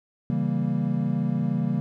triangle chord, C# diminished seventh, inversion none, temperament equal, 138.59 / 164.81 / 196 / 233.1 Hz, C#3 / E3 / G3 / Bb3, 0 / 0 / 0 / 0 cents, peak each -26 dBFS, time 0.3-1.8 s, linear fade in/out 0 ms, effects none

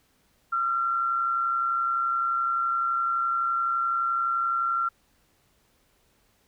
sine tone pair together, 1234.3 / 1366 Hz, D#6 / F6, -14 / -39 cents, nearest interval major second, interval 175 cents, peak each -35 / -23 dBFS, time 0.52-4.89 s, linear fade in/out 10 ms, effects pink hiss -66 dBFS RMS until 6.47 s

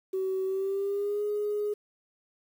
sine tone with pitch glide, 379.4 to 416.1 Hz, F#4 to G#4, +43 to +3 cents, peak -26 dBFS, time 0.13-1.74 s, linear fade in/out 10 ms, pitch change +160 cents, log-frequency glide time 0.45-1.23 s, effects tanh soft clip ceiling -22 dBFS + 9-bit

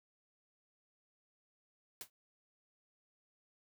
white noise with exponential decay, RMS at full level -41 dBFS, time 2.01-2.1 s, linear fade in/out 1 ms, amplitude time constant 18 ms, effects none

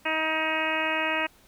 harmonic tone, 315.9 Hz, D#4, 26 cents sharp, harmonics 1 / 2 / 3 / 4 / 5 / 6 / 7 / 8 / 9, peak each -35 / -32 / -32 / -35 / -34 / -32 / -35 / -30 / -36 dBFS, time 0.05-1.27 s, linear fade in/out 10 ms, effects pink hiss -58 dBFS RMS until 1.47 s

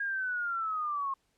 sine linear sweep, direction down, 1638 to 1072 Hz, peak -30 dBFS, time 0-1.14 s, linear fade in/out 5 ms, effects pink hiss -74 dBFS RMS until 1.37 s + low-pass 11000 Hz 12 dB/octave

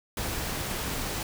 pink noise, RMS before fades -32 dBFS, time 0.17-1.23 s, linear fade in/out 2 ms, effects none

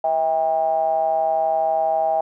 triangle ring-modulated tone, 76.1 Hz, D#2, 38 cents flat, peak -12 dBFS, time 0.04-2.21 s, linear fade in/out 5 ms, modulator 722 Hz, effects none

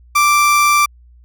30% pulse tone, 1174.7 Hz, D6, in tune, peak -7 dBFS, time 0.15-0.86 s, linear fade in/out 10 ms, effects added 60 Hz sine -42 dBFS peak until 1.24 s

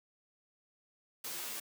white noise with comb filter, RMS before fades -41 dBFS, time 1.24-1.6 s, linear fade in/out 5 ms, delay 10 ms, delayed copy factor -1, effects high-pass 200 Hz 12 dB/octave

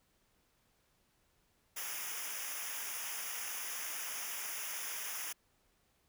white noise with comb filter, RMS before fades -41 dBFS, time 1.76-5.33 s, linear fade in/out 10 ms, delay 0.24 ms, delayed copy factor -1, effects pink hiss -74 dBFS RMS until 6.08 s

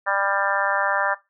harmonic tone, 198 Hz, G3, 18 cents sharp, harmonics 3 / 4 / 5 / 6 / 7 / 8 / 9, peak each -27 / -27 / -27 / -27 / -27 / -27 / -27 dBFS, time 0.06-1.15 s, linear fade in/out 20 ms, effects noise-tail reverb RT60 0.2 s tail -17 dB re dry

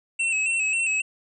square tone with vibrato, 2637 Hz, E7, in tune, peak -22 dBFS, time 0.19-1.02 s, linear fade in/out 10 ms, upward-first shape square, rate 3.7 Hz, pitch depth 44 cents each way, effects resampled to 24000 Hz

